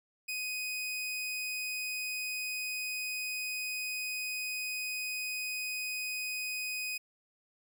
sawtooth tone, 2500 Hz, D#7, 8 cents sharp, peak -31 dBFS, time 0.28-6.98 s, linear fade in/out 10 ms, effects none

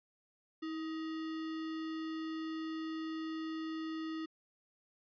sine tone with sample-and-hold, 319.9 Hz, D#4, 48 cents sharp, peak -37 dBFS, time 0.62-4.26 s, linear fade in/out 10 ms, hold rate 1575 Hz, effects resampled to 11025 Hz

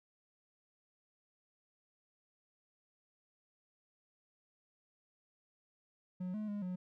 triangle tone with pitch steps, 182.1 / 213.1 / 205.5 / 181.9 Hz, F#3 / G#3 / G#3 / F#3, -27 / +45 / -18 / -29 cents, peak -35 dBFS, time 6.2-6.76 s, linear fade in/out 10 ms, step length 140 ms, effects none

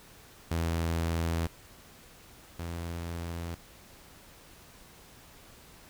sawtooth tone pair in turn, 83 / 84.74 Hz, E2 / E2, +12 / +48 cents, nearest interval unison, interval 36 cents, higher second, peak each -24 / -31 dBFS, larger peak first, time 0.51-1.47 / 2.59-3.55 s, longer neither, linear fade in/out 5 ms, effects pink hiss -54 dBFS RMS until 5.89 s

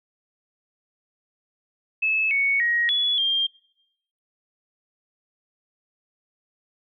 sine tone with pitch steps, 2602 / 2221 / 1890 / 3402 / 3196 Hz, E7 / C#7 / A#6 / G#7 / G7, -23 / +3 / +23 / +41 / +33 cents, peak -19 dBFS, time 2.02-3.47 s, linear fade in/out 10 ms, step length 290 ms, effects noise-tail reverb RT60 0.8 s tail -23 dB re dry

